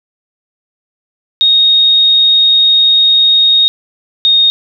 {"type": "tone pair in turn", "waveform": "sine", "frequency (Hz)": [3729, 3709], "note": ["A#7", "A#7"], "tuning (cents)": [0, -9], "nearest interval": "unison", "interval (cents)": 9, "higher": "first", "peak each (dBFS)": -5, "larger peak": "neither", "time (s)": [[1.41, 3.68], [4.25, 4.5]], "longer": "first", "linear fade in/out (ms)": 0, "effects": []}